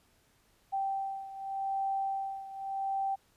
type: beating tone pair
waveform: sine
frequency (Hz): 780 / 780.85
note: G5 / G5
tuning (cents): -9 / -7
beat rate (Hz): 0.85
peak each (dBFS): -33 / -37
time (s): 0.72-3.16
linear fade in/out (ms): 20
effects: pink hiss -68 dBFS RMS until 3.36 s + resampled to 32000 Hz